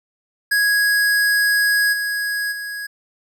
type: tone with level steps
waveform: square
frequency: 1660 Hz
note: G#6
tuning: 1 cent flat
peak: -15 / -21 / -27 dBFS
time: 0.51-2.87 s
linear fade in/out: 10 ms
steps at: 1.92 / 2.51 s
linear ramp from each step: 20 ms
effects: none